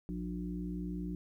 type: harmonic tone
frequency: 59.6 Hz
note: A#1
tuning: 39 cents sharp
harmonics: 1 / 3 / 5 / 6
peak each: -42 / -38 / -42 / -50 dBFS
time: 0.09-1.15 s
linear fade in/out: 0 ms
effects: 12-bit